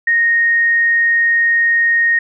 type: tone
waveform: sine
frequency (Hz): 1860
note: A#6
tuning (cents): -4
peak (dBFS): -10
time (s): 0.07-2.19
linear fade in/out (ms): 5
effects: none